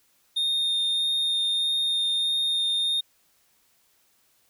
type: tone with vibrato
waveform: triangle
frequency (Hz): 3664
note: A#7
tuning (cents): -31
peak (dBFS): -21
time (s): 0.36-3.01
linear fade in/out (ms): 10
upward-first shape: sine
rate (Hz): 1.6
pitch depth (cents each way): 8
effects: white hiss -65 dBFS RMS until 4.49 s